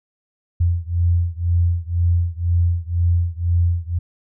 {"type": "beating tone pair", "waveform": "sine", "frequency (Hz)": [85.5, 87.5], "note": ["F2", "F2"], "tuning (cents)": [-36, 4], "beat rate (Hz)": 2, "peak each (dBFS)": [-18, -19], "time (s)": [0.6, 3.99], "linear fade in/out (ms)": 10, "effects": []}